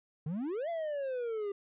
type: exponential two-way sweep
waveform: triangle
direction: up then down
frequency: 143.8 to 689 to 394.7 Hz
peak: -31 dBFS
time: 0.26-1.52 s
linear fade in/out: 5 ms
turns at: 0.69 s
effects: resampled to 8000 Hz